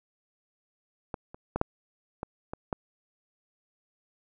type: clicks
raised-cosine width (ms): 1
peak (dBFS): -19 / -29 / -14 / -9 / -19 / -21 / -15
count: 7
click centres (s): 1.142 / 1.345 / 1.56 / 1.614 / 2.231 / 2.535 / 2.728
effects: none